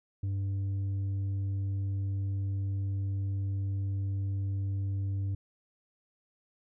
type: tone with tanh clipping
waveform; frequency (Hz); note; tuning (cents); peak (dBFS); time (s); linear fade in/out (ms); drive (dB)
sine; 98; G2; 0; -30; 0.23-5.35; 5; 4
effects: none

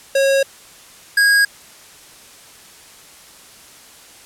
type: tone pair in turn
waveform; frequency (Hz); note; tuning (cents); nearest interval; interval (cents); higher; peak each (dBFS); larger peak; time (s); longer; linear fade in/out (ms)
square; 546 / 1639.1; C#5 / G#6; -26 / -23; octave + perfect fifth; 1903; second; -13 / -11; second; 0.15-0.43 / 1.17-1.45; neither; 5
effects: white hiss -43 dBFS RMS until 4.25 s + low-pass 11000 Hz 12 dB/octave

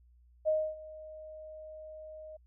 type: tone with ADSR envelope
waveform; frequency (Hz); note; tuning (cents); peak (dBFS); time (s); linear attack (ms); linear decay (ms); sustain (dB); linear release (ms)
sine; 622.3; D#5; 0; -24; 0.45-2.37; 31; 270; -20; 9
effects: added 60 Hz sine -59 dBFS peak until 2.46 s

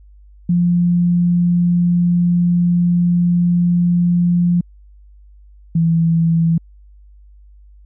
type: tone pair in turn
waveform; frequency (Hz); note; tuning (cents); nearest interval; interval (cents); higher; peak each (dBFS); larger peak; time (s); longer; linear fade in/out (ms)
sine; 174.61 / 165.31; F3 / E3; 0 / +5; minor second; 95; first; -11; neither; 0.49-4.61 / 5.75-6.58; first; 5
effects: added 50 Hz sine -41 dBFS peak until 7.85 s

